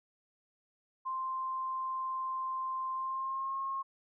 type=tone with pitch glide; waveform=sine; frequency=1046.5 to 1079 Hz; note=C6 to C#6; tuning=0 to -47 cents; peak=-33 dBFS; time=1.05-3.83 s; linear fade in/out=20 ms; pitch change=+53 cents; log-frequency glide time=2.94-3.56 s; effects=none